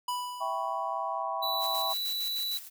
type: tone with exponential decay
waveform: square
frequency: 987.8 Hz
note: B5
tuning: in tune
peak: -29 dBFS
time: 0.08-1.23 s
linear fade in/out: 5 ms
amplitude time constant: 250 ms
type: chord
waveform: sine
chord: C# half-diminished seventh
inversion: first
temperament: equal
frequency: 659.3 / 784 / 987.8 / 1108.7 Hz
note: E5 / G5 / B5 / C#6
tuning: 0 / 0 / 0 / 0 cents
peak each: -36 / -35 / -35 / -36 dBFS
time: 0.4-1.94 s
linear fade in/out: 20 ms
type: tone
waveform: square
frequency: 3951 Hz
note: B7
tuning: in tune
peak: -31 dBFS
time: 1.42-2.58 s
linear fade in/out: 10 ms
type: noise with tremolo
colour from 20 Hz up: blue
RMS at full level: -39 dBFS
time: 1.59-2.7 s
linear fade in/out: 50 ms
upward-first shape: square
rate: 6.5 Hz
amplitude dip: 55%
effects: none